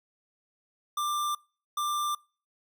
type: tone pair in turn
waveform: square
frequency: 1186 / 1186 Hz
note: D6 / D6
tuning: +17 / +17 cents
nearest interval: unison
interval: 0 cents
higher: neither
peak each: -28 dBFS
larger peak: neither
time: 0.97-1.35 / 1.77-2.15 s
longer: neither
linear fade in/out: 5 ms
effects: noise-tail reverb RT60 0.4 s tail -26 dB re dry